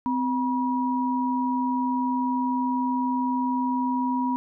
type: tone pair together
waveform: sine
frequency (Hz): 256.6 / 964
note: C4 / B5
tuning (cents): -34 / -42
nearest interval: octave + major seventh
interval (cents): 2292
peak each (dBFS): -24 / -26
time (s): 0.06-4.36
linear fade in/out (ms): 0
effects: none